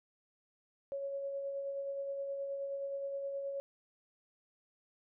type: tone with tremolo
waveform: sine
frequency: 554.4 Hz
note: C#5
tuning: in tune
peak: -35 dBFS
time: 0.92-3.6 s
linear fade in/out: 0 ms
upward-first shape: sine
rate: 9.5 Hz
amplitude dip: 30%
effects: none